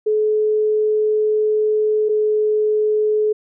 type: tone pair in turn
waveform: sine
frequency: 428.2 / 426.7 Hz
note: A4 / G#4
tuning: -47 / +47 cents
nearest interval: unison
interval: 6 cents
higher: first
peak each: -14 dBFS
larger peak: neither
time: 0.06-2.09 / 2.09-3.33 s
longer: first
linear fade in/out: 10 ms
effects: none